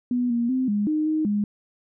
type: tone with pitch steps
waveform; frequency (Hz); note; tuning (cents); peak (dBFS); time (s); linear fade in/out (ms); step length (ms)
sine; 246 / 236.1 / 258.7 / 206.4 / 307.3 / 311.4 / 206.5; B3 / A#3 / C4 / G#3 / D#4 / D#4 / G#3; -7 / +22 / -19 / -10 / -21 / +2 / -10; -20; 0.11-1.44; 2; 190
effects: none